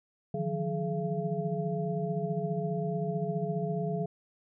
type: tone cluster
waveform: sine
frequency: 151.7 / 165.9 / 181.1 / 423.4 / 681 Hz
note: D#3 / E3 / F#3 / G#4 / F5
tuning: -44 / +11 / -37 / +33 / -44 cents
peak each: -35 / -36 / -35 / -35 / -37 dBFS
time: 0.34-4.06 s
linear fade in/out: 5 ms
effects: none